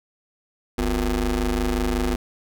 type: ring-modulated tone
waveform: 25% pulse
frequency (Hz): 105.2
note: G#2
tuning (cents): +23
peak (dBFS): -14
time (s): 0.78-2.16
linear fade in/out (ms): 5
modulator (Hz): 145
effects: none